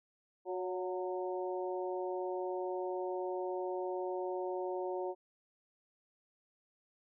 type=harmonic tone with a mistuned harmonic; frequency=182.8 Hz; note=F#3; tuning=21 cents flat; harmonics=2 / 3 / 4 / 5; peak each=-37 / -41 / -43 / -45 dBFS; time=0.45-5.15 s; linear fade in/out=50 ms; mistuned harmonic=3; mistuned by=+32 cents; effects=none